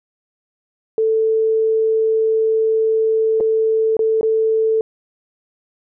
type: tone with dropouts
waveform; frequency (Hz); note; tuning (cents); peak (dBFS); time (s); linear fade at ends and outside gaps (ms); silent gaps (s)
sine; 442.4; A4; +9; -13; 0.98-4.81; 1; 3.402-3.407 / 3.968-3.992 / 4.211-4.23
effects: none